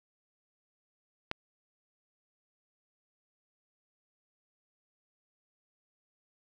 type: click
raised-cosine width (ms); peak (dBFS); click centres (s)
0.3; -16; 1.314
effects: none